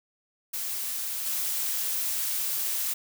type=noise with level steps; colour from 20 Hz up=blue; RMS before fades=-32 / -29 dBFS; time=0.53-2.94 s; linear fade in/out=10 ms; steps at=1.26 s; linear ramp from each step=2 ms; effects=none